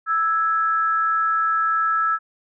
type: tone pair together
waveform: sine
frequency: 1318.5 / 1660.1 Hz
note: E6 / G#6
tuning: 0 / -1 cents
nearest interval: major third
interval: 399 cents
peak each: -18 / -25 dBFS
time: 0.06-2.19 s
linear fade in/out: 50 ms
effects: none